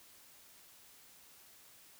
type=silence; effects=white hiss -60 dBFS RMS until 1.99 s